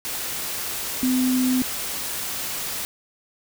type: tone in noise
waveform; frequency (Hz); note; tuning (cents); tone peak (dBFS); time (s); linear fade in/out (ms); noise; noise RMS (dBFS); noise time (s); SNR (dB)
sine; 255.1; C4; -44; -18; 1.03-1.62; 0; white; -29; 0.05-2.85; +8
effects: none